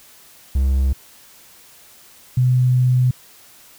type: tone pair in turn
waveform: triangle / sine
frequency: 66.7 / 126.2 Hz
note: C2 / B2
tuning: +34 / +38 cents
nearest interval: major seventh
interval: 1104 cents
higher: second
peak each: -12 dBFS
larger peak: neither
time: 0.55-0.93 / 2.37-3.11 s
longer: second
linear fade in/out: 5 ms
effects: white hiss -47 dBFS RMS until 3.78 s